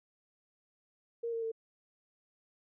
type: tone with pitch steps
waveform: sine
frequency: 466.2 / 457.9 / 449.8 Hz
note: A#4 / A#4 / A4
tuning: 0 / -31 / +38 cents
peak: -33 dBFS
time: 1.23-1.518 s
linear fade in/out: 10 ms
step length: 96 ms
effects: none